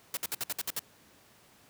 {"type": "noise bursts", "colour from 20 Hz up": "white", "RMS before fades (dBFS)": -33, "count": 8, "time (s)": [0.14, 0.793], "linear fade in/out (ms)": 2, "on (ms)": 30, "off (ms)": 59, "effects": ["pink hiss -60 dBFS RMS until 1.69 s", "high-pass 100 Hz 12 dB/octave"]}